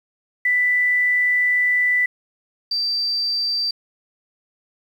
sine tone pair in turn, 1983 / 4674 Hz, B6 / D8, +7 / -9 cents, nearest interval octave + minor third, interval 1484 cents, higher second, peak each -15 / -19 dBFS, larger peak first, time 0.45-2.06 / 2.71-3.71 s, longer first, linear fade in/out 5 ms, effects 8-bit

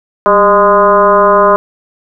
sine tone with frequency modulation, 819 Hz, G#5, 24 cents flat, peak -4 dBFS, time 0.26-1.56 s, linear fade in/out 0 ms, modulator 209 Hz, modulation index 2.2, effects none

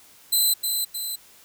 10% pulse tone with echo, 4036 Hz, B7, 37 cents sharp, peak -11 dBFS, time 0.32-0.54 s, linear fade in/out 10 ms, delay 310 ms, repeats 2, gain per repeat -5 dB, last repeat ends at 1.16 s, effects white hiss -52 dBFS RMS until 1.44 s

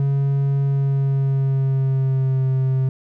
triangle tone with pitch glide, 138.59 to 131.8 Hz, C#3 to C3, 0 to +13 cents, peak -14 dBFS, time 0-2.89 s, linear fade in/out 2 ms, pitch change -87 cents, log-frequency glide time 0.63-2.47 s, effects none

